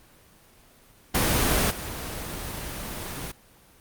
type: noise with level steps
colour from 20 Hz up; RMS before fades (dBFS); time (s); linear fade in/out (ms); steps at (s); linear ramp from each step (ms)
pink; -22 / -34; 1.14-3.32; 10; 1.7; 10
effects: pink hiss -55 dBFS RMS until 3.8 s + Opus 24 kbps